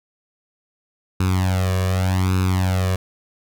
sawtooth tone with flanger, 93.1 Hz, F#2, 11 cents sharp, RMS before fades -19 dBFS, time 1.2-2.96 s, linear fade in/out 5 ms, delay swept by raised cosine 0.77 to 1.77 ms, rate 0.85 Hz, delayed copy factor +0.95, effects none

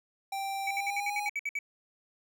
square tone with pitch glide, 784 to 824.9 Hz, G5 to G#5, 0 to -12 cents, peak -33 dBFS, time 0.32-1.29 s, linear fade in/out 5 ms, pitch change +88 cents, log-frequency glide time 0.64-1.17 s
triangle tone bursts, 2284 Hz, D7, 49 cents flat, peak -28 dBFS, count 10, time 0.67-1.589 s, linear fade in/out 2 ms, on 37 ms, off 61 ms
effects none

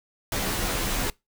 pink noise with comb filter, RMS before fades -27 dBFS, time 0.32-1.1 s, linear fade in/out 2 ms, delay 13 ms, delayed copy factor -1, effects noise-tail reverb RT60 0.2 s tail -23 dB re dry

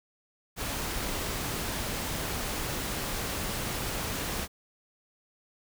pink noise, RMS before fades -33 dBFS, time 0.56-4.48 s, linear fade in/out 50 ms, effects none

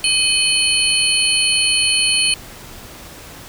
sine tone cluster, 2518 / 3031 / 4337 / 9460 Hz, D#7 / F#7 / C#8 / D9, +20 / +41 / -39 / +12 cents, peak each -19 dBFS, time 0.04-2.34 s, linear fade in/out 2 ms, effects pink hiss -37 dBFS RMS until 3.48 s

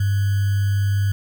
sine tone with sample-and-hold, 99.4 Hz, G2, 25 cents sharp, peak -16 dBFS, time 0-1.12 s, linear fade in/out 5 ms, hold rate 1575 Hz, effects none

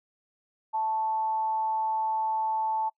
sine tone with frequency modulation, 880 Hz, A5, in tune, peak -25 dBFS, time 0.73-2.9 s, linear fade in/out 20 ms, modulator 220 Hz, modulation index 0.21, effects noise-tail reverb RT60 0.1 s tail -25 dB re dry

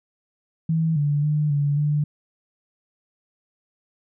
sine tone with pitch steps, 161.7 / 145.7 / 150.2 / 143.9 / 148.2 Hz, E3 / D3 / D3 / D3 / D3, -33 / -13 / +39 / -35 / +16 cents, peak -18 dBFS, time 0.69-2.04 s, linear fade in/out 5 ms, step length 270 ms, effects none

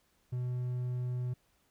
triangle tone, 124.4 Hz, B2, 13 cents sharp, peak -30 dBFS, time 0.32-1.34 s, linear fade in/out 10 ms, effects pink hiss -72 dBFS RMS until 1.7 s

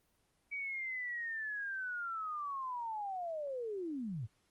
sine linear sweep, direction down, 2286 to 98 Hz, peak -37 dBFS, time 0.51-4.27 s, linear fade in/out 20 ms, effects pink hiss -75 dBFS RMS until 4.5 s + Opus 24 kbps

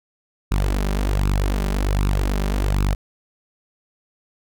sawtooth tone with flanger, 49 Hz, G1, in tune, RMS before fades -20 dBFS, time 0.51-2.95 s, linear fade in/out 10 ms, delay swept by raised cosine 0.76 to 5.16 ms, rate 1.3 Hz, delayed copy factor +0.65, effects none

